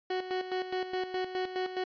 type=tone with tremolo; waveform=30% pulse; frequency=370 Hz; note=F#4; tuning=in tune; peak=-27 dBFS; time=0.1-1.84 s; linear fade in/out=5 ms; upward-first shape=square; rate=4.8 Hz; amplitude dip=65%; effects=resampled to 11025 Hz